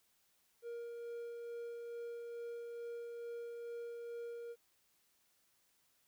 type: tone with tremolo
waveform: triangle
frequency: 470.6 Hz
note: A#4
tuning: 16 cents sharp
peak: -40 dBFS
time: 0.62-4.56 s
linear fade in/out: 50 ms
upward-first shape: sine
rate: 2.3 Hz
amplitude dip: 25%
effects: white hiss -75 dBFS RMS until 6.07 s